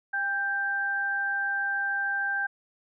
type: tone pair together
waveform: sine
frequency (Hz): 800 / 1573.4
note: G5 / G6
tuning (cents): +35 / +6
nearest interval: octave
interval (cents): 1171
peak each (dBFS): -34 / -26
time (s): 0.13-2.47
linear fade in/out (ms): 10
effects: none